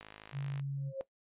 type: click train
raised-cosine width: 0.3 ms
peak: -32 dBFS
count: 32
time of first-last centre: 0.01-0.596 s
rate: 52.9 Hz
type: tone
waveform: sine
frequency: 138.8 Hz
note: C#3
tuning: 3 cents sharp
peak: -34 dBFS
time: 0.32-0.93 s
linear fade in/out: 50 ms
type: tone with exponential growth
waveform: sine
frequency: 538 Hz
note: C5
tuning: 48 cents sharp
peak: -31 dBFS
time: 0.77-1.01 s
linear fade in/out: 0 ms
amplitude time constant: 51 ms
effects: noise-tail reverb RT60 0.1 s tail -17 dB re dry + resampled to 8000 Hz